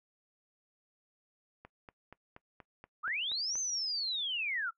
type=click train; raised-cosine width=0.5 ms; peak=-34 dBFS; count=9; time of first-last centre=1.65-3.555 s; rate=4.2 Hz
type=linear two-way sweep; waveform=sine; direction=up then down; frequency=1145 to 6320 to 1276 Hz; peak=-32 dBFS; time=3.03-4.71 s; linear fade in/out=20 ms; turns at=3.59 s
effects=noise-tail reverb RT60 0.1 s tail -20 dB re dry